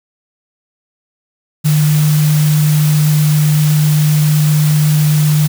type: tone in noise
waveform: sine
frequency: 151.3 Hz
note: D#3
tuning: 48 cents flat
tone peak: -8 dBFS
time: 1.64-5.48 s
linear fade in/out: 20 ms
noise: white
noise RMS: -23 dBFS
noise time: 1.64-5.48 s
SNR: +12 dB
effects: none